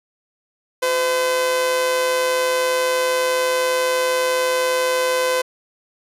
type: tone with amplitude modulation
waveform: sawtooth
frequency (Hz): 509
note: C5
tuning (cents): -48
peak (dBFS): -11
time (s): 0.82-5.42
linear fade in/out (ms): 10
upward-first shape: sine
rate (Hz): 150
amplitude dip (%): 45
effects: resampled to 32000 Hz